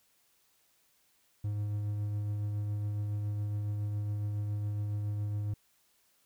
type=tone with tremolo; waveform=triangle; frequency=103.83 Hz; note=G#2; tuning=in tune; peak=-28 dBFS; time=1.44-5.54 s; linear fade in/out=5 ms; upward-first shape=triangle; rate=7.2 Hz; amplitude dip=25%; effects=white hiss -70 dBFS RMS until 6.25 s